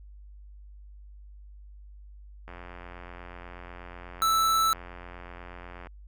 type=click train; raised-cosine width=0.5 ms; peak=-28 dBFS; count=300; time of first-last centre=2.48-5.87 s; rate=88.2 Hz
type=tone; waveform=square; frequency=1318.5 Hz; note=E6; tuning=in tune; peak=-22 dBFS; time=4.22-4.73 s; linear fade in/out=0 ms
effects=added 50 Hz sine -45 dBFS peak until 6.07 s